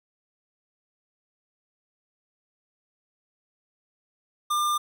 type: tone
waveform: square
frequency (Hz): 1198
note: D6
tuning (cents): +34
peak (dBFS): -23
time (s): 4.5-4.78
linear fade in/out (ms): 10
effects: none